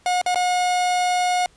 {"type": "tone with dropouts", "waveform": "45% pulse", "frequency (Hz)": 722, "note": "F#5", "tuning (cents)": -43, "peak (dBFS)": -18, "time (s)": [0.06, 1.46], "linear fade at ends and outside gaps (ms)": 1, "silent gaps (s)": [[0.215, 0.262], [0.346, 0.357]], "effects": ["pink hiss -56 dBFS RMS until 1.56 s", "resampled to 22050 Hz"]}